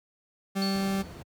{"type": "tone", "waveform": "40% pulse", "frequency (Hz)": 194.8, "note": "G3", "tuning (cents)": -11, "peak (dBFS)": -25, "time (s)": [0.55, 1.03], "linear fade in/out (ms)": 20}
{"type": "tone with exponential decay", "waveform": "sine", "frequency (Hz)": 4435, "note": "C#8", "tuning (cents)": 0, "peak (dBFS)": -29, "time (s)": [0.62, 1.22], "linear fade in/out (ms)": 0, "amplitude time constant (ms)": 130}
{"type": "noise", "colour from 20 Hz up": "brown", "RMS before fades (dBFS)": -36, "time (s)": [0.74, 1.23], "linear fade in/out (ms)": 10}
{"effects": ["high-pass 100 Hz 12 dB/octave"]}